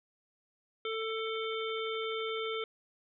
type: harmonic tone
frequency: 444.1 Hz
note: A4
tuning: 16 cents sharp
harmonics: 1 / 3 / 5 / 7 / 8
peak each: -35 / -40 / -42 / -43 / -44 dBFS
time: 0.85-2.64 s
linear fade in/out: 2 ms
effects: none